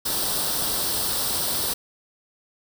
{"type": "noise with comb filter", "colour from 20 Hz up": "white", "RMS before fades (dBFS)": -25, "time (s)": [0.05, 1.74], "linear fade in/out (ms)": 10, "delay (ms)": 0.22, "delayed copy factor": 0.65, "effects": []}